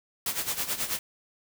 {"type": "noise with tremolo", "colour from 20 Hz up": "white", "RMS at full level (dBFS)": -28, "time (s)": [0.26, 0.99], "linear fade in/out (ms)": 2, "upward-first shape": "sine", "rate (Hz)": 9.3, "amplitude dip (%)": 75, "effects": []}